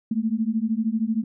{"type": "beating tone pair", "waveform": "sine", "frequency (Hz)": [215.9, 228.9], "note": ["A3", "A#3"], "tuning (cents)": [-33, -31], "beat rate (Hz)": 13, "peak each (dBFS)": -24, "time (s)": [0.11, 1.24], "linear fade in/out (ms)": 5, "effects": []}